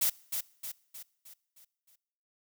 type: noise with echo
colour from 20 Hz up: blue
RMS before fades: -27 dBFS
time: 0.01-0.1 s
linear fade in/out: 10 ms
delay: 310 ms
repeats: 6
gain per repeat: -6 dB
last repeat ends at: 1.96 s
effects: noise-tail reverb RT60 0.9 s tail -23 dB re dry